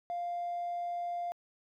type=tone; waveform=triangle; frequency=698.5 Hz; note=F5; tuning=in tune; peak=-30 dBFS; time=0.1-1.32 s; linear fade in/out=0 ms; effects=tanh soft clip ceiling -30 dBFS